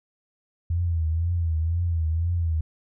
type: tone with vibrato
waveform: sine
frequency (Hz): 83.2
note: E2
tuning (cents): +17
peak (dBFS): -21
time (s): 0.7-2.61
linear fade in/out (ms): 5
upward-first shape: triangle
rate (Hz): 2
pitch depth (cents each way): 98
effects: none